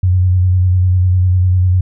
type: tone with vibrato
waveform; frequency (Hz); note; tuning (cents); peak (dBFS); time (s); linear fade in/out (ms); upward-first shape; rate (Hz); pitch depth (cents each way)
sine; 91.3; F#2; -23; -8; 0.03-1.81; 5; square; 10; 26
effects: none